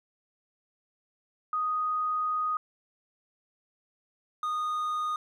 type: tone pair in turn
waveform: sine / triangle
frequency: 1244.5 / 1233.1 Hz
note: D#6 / D#6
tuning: 0 / -16 cents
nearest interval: unison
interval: 16 cents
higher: first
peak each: -26 dBFS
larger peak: neither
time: 1.53-2.57 / 4.43-5.16 s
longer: first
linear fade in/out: 2 ms
effects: none